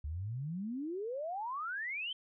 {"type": "exponential sweep", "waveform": "sine", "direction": "up", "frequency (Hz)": [69.3, 3163], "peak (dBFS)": -36, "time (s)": [0.04, 2.13], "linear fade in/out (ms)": 5, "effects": []}